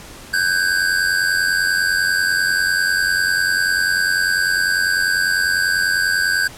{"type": "tone pair together", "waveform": "square", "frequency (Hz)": [1524, 1614.1], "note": ["G6", "G#6"], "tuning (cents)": [-49, -50], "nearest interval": "minor second", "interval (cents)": 99, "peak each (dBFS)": -19, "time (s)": [0.33, 6.48], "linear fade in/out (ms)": 10, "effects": ["pink hiss -38 dBFS RMS until 6.57 s", "low-pass 12000 Hz 12 dB/octave"]}